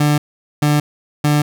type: tone bursts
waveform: 30% pulse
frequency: 148.1 Hz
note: D3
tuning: 15 cents sharp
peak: -9 dBFS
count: 3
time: 0-1.42 s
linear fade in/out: 5 ms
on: 180 ms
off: 440 ms
effects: none